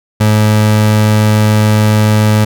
30% pulse tone, 107 Hz, A2, 48 cents flat, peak -4 dBFS, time 0.2-2.45 s, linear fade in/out 10 ms, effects none

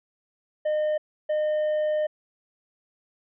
triangle tone bursts at uneven times, 610 Hz, D#5, 34 cents flat, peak -20 dBFS, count 2, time 0.65-0.98 / 1.29-2.07 s, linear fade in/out 10 ms, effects resampled to 8000 Hz

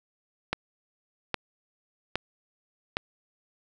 click train, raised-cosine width 0.3 ms, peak -10 dBFS, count 4, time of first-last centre 0.53-2.969 s, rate 1.23 Hz, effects none

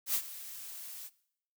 blue noise with ADSR envelope, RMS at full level -29 dBFS, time 0.06-1.1 s, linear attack 86 ms, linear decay 68 ms, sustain -16 dB, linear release 41 ms, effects noise-tail reverb RT60 0.7 s tail -20 dB re dry

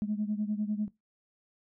sine beating tone pair, 207.7 / 217.7 Hz, G#3 / A3, 0 / -18 cents, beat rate 10 Hz, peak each -30 / -33 dBFS, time 0.02-0.88 s, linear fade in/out 0 ms, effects noise-tail reverb RT60 0.2 s tail -21 dB re dry + tanh soft clip ceiling -22 dBFS

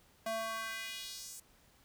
square tone with high-pass filter sweep, 223.4 Hz, A3, 27 cents sharp, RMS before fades -41 dBFS, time 0.26-1.4 s, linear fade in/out 5 ms, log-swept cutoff 540 to 8300 Hz, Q 1.9, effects pink hiss -66 dBFS RMS until 1.84 s

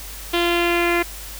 sawtooth tone with low-pass filter sweep, 345 Hz, F4, 21 cents flat, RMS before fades -19 dBFS, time 0.33-1.03 s, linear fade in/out 10 ms, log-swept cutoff 3300 to 2200 Hz, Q 3.7, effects added 50 Hz sine -36 dBFS peak until 1.39 s + white hiss -36 dBFS RMS until 1.39 s

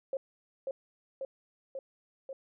sine tone with echo, 537 Hz, C5, 45 cents sharp, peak -30 dBFS, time 0.13-0.17 s, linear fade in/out 2 ms, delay 540 ms, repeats 4, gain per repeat -2 dB, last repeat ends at 2.33 s, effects none

